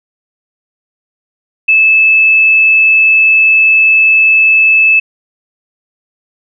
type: tone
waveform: sine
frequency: 2615 Hz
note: E7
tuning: 15 cents flat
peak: -4 dBFS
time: 1.68-5 s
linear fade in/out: 10 ms
effects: none